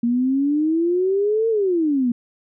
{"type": "exponential two-way sweep", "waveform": "sine", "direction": "up then down", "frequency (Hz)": [232.8, 459, 232.8], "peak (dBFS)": -16, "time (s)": [0.03, 2.12], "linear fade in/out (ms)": 5, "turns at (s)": 1.49, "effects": []}